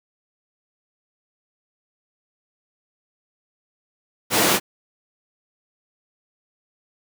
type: high-pass noise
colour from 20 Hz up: pink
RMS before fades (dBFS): -18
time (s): 4.3-4.6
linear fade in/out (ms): 50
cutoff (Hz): 210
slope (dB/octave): 12
effects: none